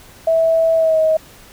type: tone with pitch glide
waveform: sine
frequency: 653 to 633.3 Hz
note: E5 to D#5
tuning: -17 to +30 cents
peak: -11 dBFS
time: 0.27-1.17 s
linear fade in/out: 5 ms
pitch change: -53 cents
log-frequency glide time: 0.75-0.99 s
effects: pink hiss -43 dBFS RMS until 1.52 s